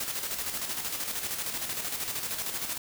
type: noise with tremolo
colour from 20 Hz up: white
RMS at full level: -32 dBFS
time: 0-2.78 s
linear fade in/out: 5 ms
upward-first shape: square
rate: 13 Hz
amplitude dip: 45%
effects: none